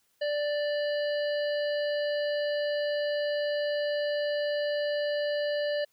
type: harmonic tone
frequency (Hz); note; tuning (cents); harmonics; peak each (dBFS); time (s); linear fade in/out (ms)
587.3; D5; 0; 1 / 3 / 5 / 7 / 8; -27 / -37 / -41 / -44 / -45; 0.21-5.85; 10
effects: white hiss -71 dBFS RMS until 5.92 s

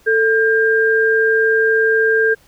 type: tone pair together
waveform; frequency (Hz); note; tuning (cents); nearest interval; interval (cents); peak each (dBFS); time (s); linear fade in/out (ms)
sine; 443.8 / 1600; A4 / G6; +15 / +35; octave + minor seventh; 2220; -14; 0.06-2.35; 20
effects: pink hiss -52 dBFS RMS until 2.47 s

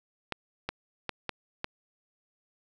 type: clicks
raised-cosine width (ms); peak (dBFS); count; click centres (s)
0.3; -15; 5; 0.323 / 0.69 / 1.093 / 1.293 / 1.644
effects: none

